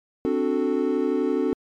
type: chord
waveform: triangle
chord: D dominant seventh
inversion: third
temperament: equal with one note detuned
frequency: 261.6 / 293.7 / 368.7 / 440 Hz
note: C4 / D4 / F#4 / A4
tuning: 0 / 0 / -6 / 0 cents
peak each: -24 dBFS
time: 0.25-1.53 s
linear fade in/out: 0 ms
effects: MP3 64 kbps